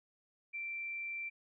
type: tone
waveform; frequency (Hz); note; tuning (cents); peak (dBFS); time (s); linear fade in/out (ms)
sine; 2349; D7; 0; -38; 0.53-1.3; 20
effects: none